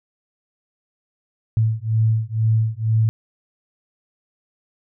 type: beating tone pair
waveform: sine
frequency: 110 / 112.1 Hz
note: A2 / A2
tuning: 0 / +33 cents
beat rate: 2.1 Hz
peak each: -19 / -19 dBFS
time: 1.57-3.09 s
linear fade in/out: 0 ms
effects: none